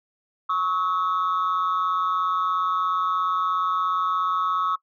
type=tone pair together; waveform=sine; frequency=1108.7 / 1285.7 Hz; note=C#6 / E6; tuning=0 / -44 cents; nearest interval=minor third; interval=256 cents; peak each=-22 dBFS; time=0.49-4.76 s; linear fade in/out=10 ms; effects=noise-tail reverb RT60 0.1 s tail -21 dB re dry + tanh soft clip ceiling -17 dBFS